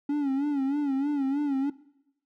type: tone with vibrato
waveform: triangle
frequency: 280.4 Hz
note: C#4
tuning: 20 cents sharp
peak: -22 dBFS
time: 0.09-1.7 s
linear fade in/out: 5 ms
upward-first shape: sine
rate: 3.2 Hz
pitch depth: 92 cents each way
effects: noise-tail reverb RT60 0.9 s tail -21 dB re dry